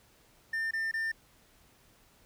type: tone bursts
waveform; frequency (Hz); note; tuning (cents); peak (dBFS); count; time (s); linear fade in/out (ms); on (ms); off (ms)
triangle; 1800; A6; +39; -28; 3; 0.53-1.118; 5; 180; 24
effects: pink hiss -63 dBFS RMS until 2.25 s